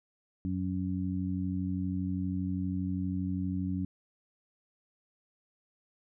harmonic tone, 92.5 Hz, F#2, in tune, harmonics 1 / 2 / 3, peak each -35 / -33 / -35 dBFS, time 0.45-3.85 s, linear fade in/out 0 ms, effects none

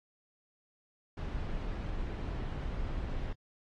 brown noise, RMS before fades -36 dBFS, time 1.17-3.33 s, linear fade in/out 5 ms, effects low-pass 4000 Hz 12 dB/octave + AAC 32 kbps

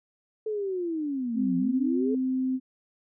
sine linear two-way sweep, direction down then up, 440 to 171.1 to 440 Hz, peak -27 dBFS, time 0.46-2.15 s, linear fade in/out 5 ms, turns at 1.57 s
sine tone, 259.3 Hz, C4, 15 cents flat, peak -24 dBFS, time 1.34-2.6 s, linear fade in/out 50 ms
effects none

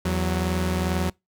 sawtooth tone pair together, 82.41 / 185 Hz, E2 / F#3, 0 / 0 cents, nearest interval octave + major second, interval 1400 cents, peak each -21 dBFS, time 0.05-1.1 s, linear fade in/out 5 ms, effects noise-tail reverb RT60 0.2 s tail -25 dB re dry

